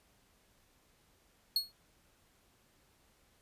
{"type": "tone with exponential decay", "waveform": "45% pulse", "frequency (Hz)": 4324, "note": "C#8", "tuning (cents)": -44, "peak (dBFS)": -24, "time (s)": [1.56, 1.72], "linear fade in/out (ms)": 2, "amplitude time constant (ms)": 33, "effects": ["pink hiss -69 dBFS RMS until 3.41 s", "resampled to 32000 Hz"]}